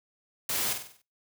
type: noise with echo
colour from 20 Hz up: white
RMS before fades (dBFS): -30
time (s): 0.49-0.73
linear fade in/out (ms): 2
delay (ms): 48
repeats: 6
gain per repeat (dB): -6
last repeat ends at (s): 1.018
effects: noise-tail reverb RT60 0.3 s tail -24 dB re dry + high-pass 80 Hz 12 dB/octave